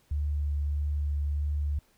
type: tone with vibrato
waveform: sine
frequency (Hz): 73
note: D2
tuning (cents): -10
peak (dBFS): -26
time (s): 0.11-1.79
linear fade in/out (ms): 5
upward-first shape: triangle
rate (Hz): 1.6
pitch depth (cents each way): 14
effects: pink hiss -66 dBFS RMS until 1.97 s